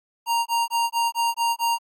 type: tone bursts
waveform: square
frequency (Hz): 932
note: A#5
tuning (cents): -1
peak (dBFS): -20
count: 7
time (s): 0.26-1.786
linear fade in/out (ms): 50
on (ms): 200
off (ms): 21
effects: AAC 64 kbps